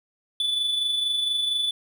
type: tone with amplitude modulation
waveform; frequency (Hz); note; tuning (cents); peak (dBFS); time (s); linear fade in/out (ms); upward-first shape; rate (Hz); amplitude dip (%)
triangle; 3473; A7; -23; -19; 0.4-1.71; 2; sine; 24.3; 40
effects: none